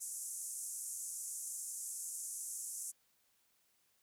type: band-pass noise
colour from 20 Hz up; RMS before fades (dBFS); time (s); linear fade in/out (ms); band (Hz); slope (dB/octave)
white; -44; 0-2.92; 20; 6400 to 11000; 48
effects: white hiss -75 dBFS RMS until 4.02 s